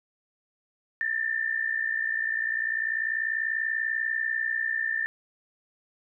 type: tone with amplitude modulation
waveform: sine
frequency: 1789 Hz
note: A6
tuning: 28 cents sharp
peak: -22 dBFS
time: 1.01-5.06 s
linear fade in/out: 0 ms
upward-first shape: sine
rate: 60.3 Hz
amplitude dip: 75%
effects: none